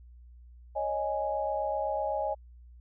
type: chord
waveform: sine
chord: C# suspended second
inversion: none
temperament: equal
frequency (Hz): 554.4 / 622.3 / 830.6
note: C#5 / D#5 / G#5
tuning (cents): 0 / 0 / 0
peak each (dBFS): -34 / -32 / -32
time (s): 0.75-2.35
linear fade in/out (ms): 20
effects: added 60 Hz sine -49 dBFS peak until 2.8 s